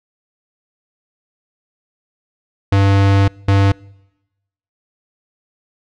square tone bursts at uneven times, 98.6 Hz, G2, 11 cents sharp, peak -10 dBFS, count 2, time 2.72-3.28 / 3.48-3.72 s, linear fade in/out 5 ms, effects noise-tail reverb RT60 1.0 s tail -26 dB re dry + low-pass 4000 Hz 12 dB/octave

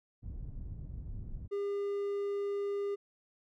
pink low-pass noise, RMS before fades -42 dBFS, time 0.22-1.48 s, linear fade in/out 20 ms, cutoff 120 Hz, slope 12 dB/octave
triangle tone, 403.1 Hz, G4, 48 cents sharp, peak -30 dBFS, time 1.51-2.96 s, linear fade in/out 20 ms
effects none

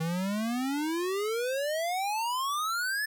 square exponential sweep, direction up, 158.5 to 1760 Hz, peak -29 dBFS, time 0-3.06 s, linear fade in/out 10 ms, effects none

